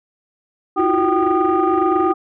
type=tone cluster; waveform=sine; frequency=323 / 350.4 / 372 / 775 / 1223 Hz; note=E4 / F4 / F#4 / G5 / D#6; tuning=-35 / +6 / +9 / -20 / -30 cents; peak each=-19 dBFS; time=0.76-2.14 s; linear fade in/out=20 ms; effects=tanh soft clip ceiling -7 dBFS